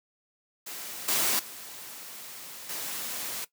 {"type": "noise with level steps", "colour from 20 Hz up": "white", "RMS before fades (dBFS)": [-39, -26, -43, -35], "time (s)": [0.66, 3.45], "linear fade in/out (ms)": 10, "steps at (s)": [1.08, 1.39, 2.69], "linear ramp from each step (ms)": 5, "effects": ["noise-tail reverb RT60 0.1 s tail -17 dB re dry", "high-pass 150 Hz 12 dB/octave"]}